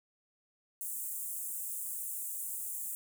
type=high-pass noise; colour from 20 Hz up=pink; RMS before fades=-39 dBFS; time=0.81-2.95 s; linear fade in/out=0 ms; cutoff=7800 Hz; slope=48 dB/octave; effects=none